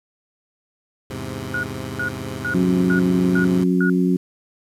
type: chord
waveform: 15% pulse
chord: E augmented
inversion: none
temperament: equal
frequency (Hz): 82.41 / 103.83 / 130.81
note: E2 / G#2 / B#2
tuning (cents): 0 / 0 / 0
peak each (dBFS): -28 / -25 / -24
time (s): 1.1-3.64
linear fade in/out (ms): 5
type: tone bursts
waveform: sine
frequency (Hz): 1449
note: F#6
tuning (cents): -37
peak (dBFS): -21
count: 6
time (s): 1.54-3.898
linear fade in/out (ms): 2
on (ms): 93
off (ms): 360
type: harmonic tone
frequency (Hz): 90.8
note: F#2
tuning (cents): -32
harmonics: 2 / 3 / 4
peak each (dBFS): -17 / -20 / -23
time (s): 2.54-4.17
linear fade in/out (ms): 10
effects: resampled to 32000 Hz + 8-bit